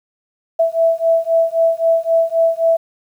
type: beating tone pair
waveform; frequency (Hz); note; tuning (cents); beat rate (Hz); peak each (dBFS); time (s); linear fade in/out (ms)
sine; 658 / 661.8; E5 / E5; -3 / +7; 3.8; -15; 0.59-2.77; 10
effects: 8-bit